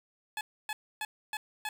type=tone bursts; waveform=15% pulse; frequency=856 Hz; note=A5; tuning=48 cents flat; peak=-27 dBFS; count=5; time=0.37-1.69 s; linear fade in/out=2 ms; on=40 ms; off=280 ms; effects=9-bit